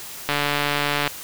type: click train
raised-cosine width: 0.3 ms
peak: -5 dBFS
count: 115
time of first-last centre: 0.29-1.076 s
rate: 145 Hz
effects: white hiss -36 dBFS RMS until 1.23 s